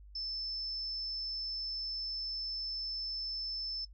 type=tone; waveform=sine; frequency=5274 Hz; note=E8; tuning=in tune; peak=-36 dBFS; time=0.15-3.85 s; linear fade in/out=5 ms; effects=noise-tail reverb RT60 0.1 s tail -20 dB re dry + added 50 Hz sine -51 dBFS peak until 3.93 s